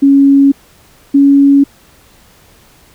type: tone pair in turn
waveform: sine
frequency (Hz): 277.2 / 279.5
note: C#4 / C#4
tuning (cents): 0 / +14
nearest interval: unison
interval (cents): 14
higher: second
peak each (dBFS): -3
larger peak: neither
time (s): 0.02-0.52 / 1.14-1.64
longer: neither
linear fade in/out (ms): 10
effects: pink hiss -45 dBFS RMS until 2.94 s